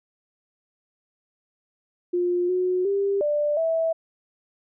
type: tone with pitch steps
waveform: sine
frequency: 354 / 365.3 / 397.6 / 591 / 653 Hz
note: F4 / F#4 / G4 / D5 / E5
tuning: +23 / -22 / +25 / +11 / -17 cents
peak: -20 dBFS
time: 2.13-3.93 s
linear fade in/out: 10 ms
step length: 360 ms
effects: none